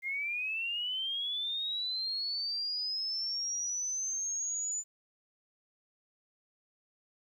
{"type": "linear sweep", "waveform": "sine", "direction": "up", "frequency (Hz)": [2093, 7040], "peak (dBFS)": -32, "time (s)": [0.02, 4.84], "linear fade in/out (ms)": 50, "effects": ["11-bit"]}